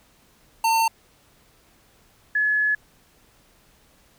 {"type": "tone pair in turn", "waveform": ["square", "sine"], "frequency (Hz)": [903, 1704.6], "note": ["A5", "G#6"], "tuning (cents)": [45, 45], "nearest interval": "major seventh", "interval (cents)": 1100, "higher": "second", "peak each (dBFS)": -18, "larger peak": "neither", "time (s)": [[0.64, 0.88], [2.35, 2.75]], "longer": "second", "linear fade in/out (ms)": 5, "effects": ["pink hiss -58 dBFS RMS until 4.18 s"]}